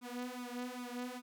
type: tone with flanger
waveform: sawtooth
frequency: 246.9 Hz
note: B3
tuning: in tune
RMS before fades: -43 dBFS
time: 0.01-1.22 s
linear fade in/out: 50 ms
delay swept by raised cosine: 0.8 to 4.1 ms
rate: 2.5 Hz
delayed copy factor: +0.95
effects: none